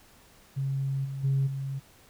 sine tone with level steps, 136.2 Hz, C#3, 30 cents flat, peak -26 / -32 / -21 / -30 dBFS, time 0.56-1.8 s, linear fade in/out 20 ms, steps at 1.04 / 1.23 / 1.46 s, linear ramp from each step 20 ms, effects tanh soft clip ceiling -19 dBFS + pink hiss -57 dBFS RMS until 2.09 s

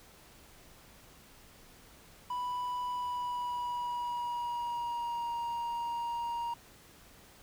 triangle tone with pitch glide, 987.8 to 941 Hz, B5 to A#5, 0 to +16 cents, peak -31 dBFS, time 2.3-6.54 s, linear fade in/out 5 ms, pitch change -84 cents, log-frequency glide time 2.89-5.35 s, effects pink hiss -57 dBFS RMS until 7.42 s

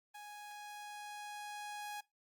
sawtooth tone with level ramp, 830.6 Hz, G#5, in tune, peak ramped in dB -45 to -38 dBFS, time 0.14-2.01 s, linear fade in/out 10 ms, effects noise-tail reverb RT60 0.2 s tail -20 dB re dry + Opus 32 kbps

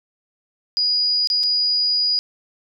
sine tone with dropouts, 4905 Hz, D#8, 26 cents flat, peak -16 dBFS, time 0.77-2.19 s, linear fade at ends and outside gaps 0 ms, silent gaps 1.273-1.301 / 1.432-1.436 s, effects none

